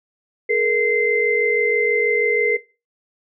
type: tone cluster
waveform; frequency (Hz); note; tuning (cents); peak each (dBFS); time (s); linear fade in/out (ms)
sine; 425.1 / 471.3 / 2076; G#4 / A#4 / C7; +40 / +19 / -14; -20; 0.49-2.57; 10
effects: noise-tail reverb RT60 0.3 s tail -19 dB re dry